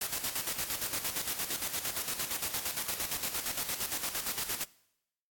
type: noise with tremolo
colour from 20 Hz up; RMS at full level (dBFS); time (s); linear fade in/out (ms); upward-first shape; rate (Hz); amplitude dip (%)
white; -33; 0.01-4.64; 5; square; 8.7; 60
effects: noise-tail reverb RT60 0.8 s tail -21 dB re dry + AAC 64 kbps